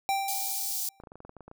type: tone with exponential decay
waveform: square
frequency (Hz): 784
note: G5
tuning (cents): 0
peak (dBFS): -24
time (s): 0.09-1.01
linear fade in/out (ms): 0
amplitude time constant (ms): 200
type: high-pass noise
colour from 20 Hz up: white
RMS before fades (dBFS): -32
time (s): 0.28-0.89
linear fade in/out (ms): 2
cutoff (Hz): 4300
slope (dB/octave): 24
type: clicks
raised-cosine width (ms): 1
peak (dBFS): -32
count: 12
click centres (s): 1.001 / 1.037 / 1.072 / 1.119 / 1.156 / 1.204 / 1.25 / 1.294 / 1.367 / 1.407 / 1.48 / 1.514
effects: none